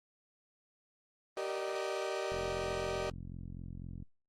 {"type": "chord", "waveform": "35% pulse", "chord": "Eb major seventh", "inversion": "first", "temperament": "equal with one note detuned", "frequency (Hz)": [385.3, 466.2, 587.3, 622.3], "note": ["G4", "Bb4", "D5", "Eb5"], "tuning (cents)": [-30, 0, 0, 0], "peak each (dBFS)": [-37, -40, -39, -39], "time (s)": [1.37, 3.1], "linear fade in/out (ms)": 2}
{"type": "click train", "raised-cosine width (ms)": 5, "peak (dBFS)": -33, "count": 76, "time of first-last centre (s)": [2.32, 4.025], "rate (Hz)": 44}
{"effects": ["low-pass 7000 Hz 12 dB/octave", "Opus 24 kbps"]}